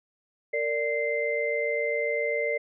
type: tone cluster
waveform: sine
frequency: 459.7 / 587 / 2080 Hz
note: A#4 / D5 / C7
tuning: -24 / -1 / -11 cents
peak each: -29 dBFS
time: 0.53-2.58 s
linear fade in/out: 10 ms
effects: none